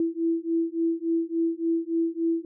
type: beating tone pair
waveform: sine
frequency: 329.6 / 333.1 Hz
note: E4 / E4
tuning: 0 / +18 cents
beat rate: 3.5 Hz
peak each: -26 / -26 dBFS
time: 0-2.45 s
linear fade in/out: 2 ms
effects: none